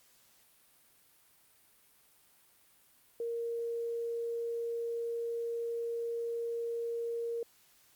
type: tone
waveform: sine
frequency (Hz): 466.2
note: A#4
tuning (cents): 0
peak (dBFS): -33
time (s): 3.2-7.43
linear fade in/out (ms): 2
effects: white hiss -65 dBFS RMS until 7.95 s + Opus 48 kbps